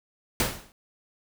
pink noise with exponential decay, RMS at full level -21 dBFS, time 0.4-0.72 s, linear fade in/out 1 ms, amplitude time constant 69 ms, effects none

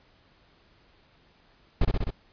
brown noise with echo, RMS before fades -20 dBFS, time 1.81-1.85 s, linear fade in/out 5 ms, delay 64 ms, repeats 4, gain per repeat -2 dB, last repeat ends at 2.106 s, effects pink hiss -61 dBFS RMS until 2.32 s + resampled to 11025 Hz

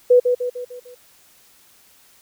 sine tone with echo, 493.9 Hz, B4, in tune, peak -8 dBFS, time 0.1-0.2 s, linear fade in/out 10 ms, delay 150 ms, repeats 5, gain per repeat -6 dB, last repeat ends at 0.95 s, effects white hiss -53 dBFS RMS until 2.21 s

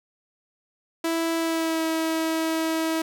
sawtooth tone with pitch glide, 329.6 to 322.6 Hz, E4 to E4, 0 to -37 cents, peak -19 dBFS, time 1.04-3.02 s, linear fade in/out 5 ms, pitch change -37 cents, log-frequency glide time 1.36-1.84 s, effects none

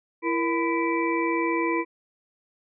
sine tone cluster, 334.2 / 469.8 / 1003 / 1973 / 2325 Hz, E4 / A#4 / B5 / B6 / D7, +24 / +13 / +26 / -2 / -18 cents, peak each -25 / -30 / -28 / -34 / -31 dBFS, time 0.22-1.85 s, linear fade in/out 50 ms, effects none

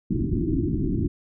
white low-pass noise, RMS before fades -24 dBFS, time 0.1-1.08 s, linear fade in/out 10 ms, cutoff 360 Hz, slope 96 dB/octave, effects none

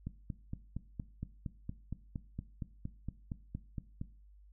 click train, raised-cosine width 5 ms, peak -26 dBFS, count 18, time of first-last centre 0.07-4.014 s, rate 4.31 Hz, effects noise-tail reverb RT60 0.4 s tail -17 dB re dry + added 50 Hz sine -56 dBFS peak until 4.52 s

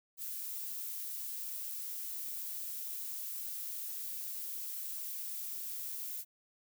violet noise, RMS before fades -41 dBFS, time 0.17-6.25 s, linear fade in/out 50 ms, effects none

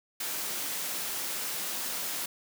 white high-pass noise, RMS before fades -34 dBFS, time 0.2-2.26 s, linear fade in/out 5 ms, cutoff 170 Hz, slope 12 dB/octave, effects none

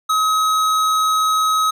sine tone with hard clipping, 1273 Hz, D#6, 39 cents sharp, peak -16 dBFS, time 0.09-1.71 s, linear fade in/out 10 ms, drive 15 dB, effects none

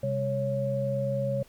sine tone cluster, 130.9 / 200.1 / 553 Hz, C3 / G3 / C#5, +1 / +36 / -4 cents, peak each -30 / -35 / -28 dBFS, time 0.03-1.43 s, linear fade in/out 5 ms, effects pink hiss -58 dBFS RMS until 1.48 s

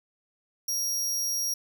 sawtooth tone, 5640 Hz, F8, 16 cents sharp, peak -24 dBFS, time 0.68-1.54 s, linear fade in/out 5 ms, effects none

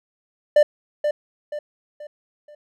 triangle tone with echo, 594 Hz, D5, 20 cents sharp, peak -8 dBFS, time 0.56-0.63 s, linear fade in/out 5 ms, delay 480 ms, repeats 4, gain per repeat -8 dB, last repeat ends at 2.55 s, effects none

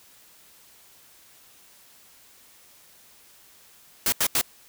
white noise bursts, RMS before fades -22 dBFS, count 3, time 4.06-4.413 s, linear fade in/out 2 ms, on 63 ms, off 82 ms, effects white hiss -54 dBFS RMS until 4.68 s

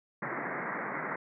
white band-pass noise, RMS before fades -36 dBFS, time 0.22-1.16 s, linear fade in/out 5 ms, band 130 to 2100 Hz, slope 96 dB/octave, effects none

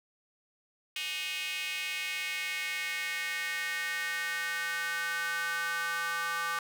square tone with high-pass filter sweep, 168.3 Hz, E3, 36 cents sharp, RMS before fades -34 dBFS, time 0.96-6.59 s, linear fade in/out 2 ms, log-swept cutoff 2700 to 1300 Hz, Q 4, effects none

